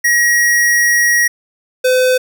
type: tone pair in turn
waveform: square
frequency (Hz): 1900 / 508.9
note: A#6 / C5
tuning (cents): +33 / -48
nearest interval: octave + major seventh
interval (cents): 2281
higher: first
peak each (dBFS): -10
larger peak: neither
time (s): 0.04-1.28 / 1.84-2.18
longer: first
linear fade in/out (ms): 10
effects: none